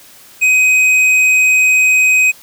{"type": "tone with hard clipping", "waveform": "sine", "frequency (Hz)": 2516, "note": "D#7", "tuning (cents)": 19, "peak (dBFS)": -9, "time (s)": [0.41, 2.32], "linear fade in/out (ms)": 20, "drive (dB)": 7, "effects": ["white hiss -41 dBFS RMS until 2.42 s"]}